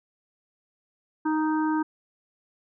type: harmonic tone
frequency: 311.1 Hz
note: D#4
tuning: in tune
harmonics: 1 / 3 / 4 / 5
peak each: -23 / -29 / -37 / -36 dBFS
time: 1.25-1.83 s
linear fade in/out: 10 ms
effects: none